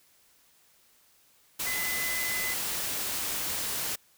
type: tone in noise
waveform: sine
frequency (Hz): 2025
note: B6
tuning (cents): +43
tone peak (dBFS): -32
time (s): 1.66-2.54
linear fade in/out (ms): 10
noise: white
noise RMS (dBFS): -32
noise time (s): 1.59-3.96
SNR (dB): -3
effects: white hiss -63 dBFS RMS until 4.17 s